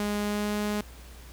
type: tone with pitch glide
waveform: sawtooth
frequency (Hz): 206.9 to 208.5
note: G#3 to G#3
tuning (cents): -6 to +7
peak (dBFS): -23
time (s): 0-0.81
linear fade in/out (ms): 2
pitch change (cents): +13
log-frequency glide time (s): 0.23-0.55
effects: added 60 Hz sine -44 dBFS peak until 1.32 s + pink hiss -51 dBFS RMS until 1.32 s